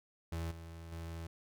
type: tone with level steps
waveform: 35% pulse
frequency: 82.9 Hz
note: E2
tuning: 10 cents sharp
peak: -35 / -45 / -40 dBFS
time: 0.32-1.27 s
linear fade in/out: 5 ms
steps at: 0.51 / 0.92 s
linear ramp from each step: 5 ms
effects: none